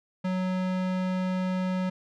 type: tone with low-pass filter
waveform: square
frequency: 185 Hz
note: F#3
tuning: in tune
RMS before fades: -28 dBFS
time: 0.24-1.9 s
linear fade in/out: 10 ms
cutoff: 3700 Hz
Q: 0.5
effects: none